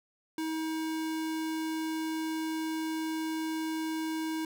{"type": "tone", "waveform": "square", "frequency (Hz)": 318.4, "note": "D#4", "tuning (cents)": 40, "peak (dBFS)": -32, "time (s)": [0.38, 4.45], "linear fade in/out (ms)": 2, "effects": []}